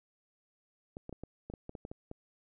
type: clicks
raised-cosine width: 2 ms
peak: -29 dBFS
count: 11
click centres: 0.969 / 1.094 / 1.127 / 1.236 / 1.5 / 1.538 / 1.694 / 1.752 / 1.851 / 1.915 / 2.114 s
effects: none